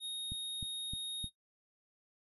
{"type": "tone", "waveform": "square", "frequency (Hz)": 3729, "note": "A#7", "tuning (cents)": 0, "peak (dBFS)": -38, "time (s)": [0, 1.3], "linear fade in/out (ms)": 50}
{"type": "click train", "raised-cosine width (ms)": 5, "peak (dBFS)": -31, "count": 4, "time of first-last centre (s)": [0.32, 1.243], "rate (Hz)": 3.25}
{"effects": ["noise-tail reverb RT60 0.1 s tail -18 dB re dry", "resampled to 32000 Hz"]}